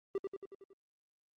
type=tone with echo; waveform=triangle; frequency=392 Hz; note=G4; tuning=in tune; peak=-29 dBFS; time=0.15-0.18 s; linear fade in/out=2 ms; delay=92 ms; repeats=6; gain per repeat=-4 dB; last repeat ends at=0.732 s; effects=Opus 32 kbps